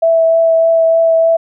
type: tone with vibrato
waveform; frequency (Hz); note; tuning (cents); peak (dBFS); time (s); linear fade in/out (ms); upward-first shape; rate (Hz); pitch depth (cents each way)
sine; 657; E5; -6; -7; 0.02-1.37; 10; triangle; 3.3; 12
effects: none